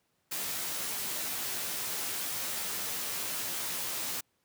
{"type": "noise with comb filter", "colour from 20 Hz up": "white", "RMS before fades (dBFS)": -35, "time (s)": [0.31, 4.21], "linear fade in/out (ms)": 10, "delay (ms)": 14, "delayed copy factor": -0.6, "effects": ["pink hiss -75 dBFS RMS until 4.44 s", "high-pass 100 Hz 12 dB/octave"]}